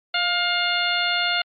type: harmonic tone with a mistuned harmonic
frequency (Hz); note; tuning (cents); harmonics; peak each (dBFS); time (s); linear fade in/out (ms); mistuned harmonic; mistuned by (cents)
708; F5; +23; 1 / 2 / 3 / 4 / 5 / 6; -28 / -25 / -27 / -26 / -28 / -29; 0.14-1.42; 5; 1; -20
effects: Opus 48 kbps